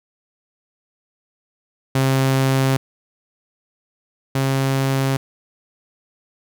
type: tone pair in turn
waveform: sawtooth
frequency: 133.6 / 134.92 Hz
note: C3 / C#3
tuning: +36 / -46 cents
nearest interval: unison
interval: 18 cents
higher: second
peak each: -11 / -13 dBFS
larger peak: first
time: 1.95-2.77 / 4.35-5.17 s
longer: neither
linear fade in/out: 5 ms
effects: none